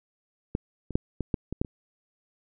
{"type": "clicks", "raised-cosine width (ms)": 3, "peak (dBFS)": [-13, -24, -8, -16, -12, -19, -10, -25], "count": 8, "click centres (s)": [0.551, 0.907, 0.955, 1.207, 1.342, 1.526, 1.615, 1.648], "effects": []}